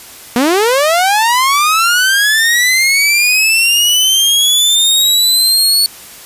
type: linear sweep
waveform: sawtooth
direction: up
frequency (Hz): 230 to 4435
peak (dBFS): -5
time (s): 0.36-5.86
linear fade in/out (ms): 0
effects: white hiss -34 dBFS RMS until 6.25 s + resampled to 32000 Hz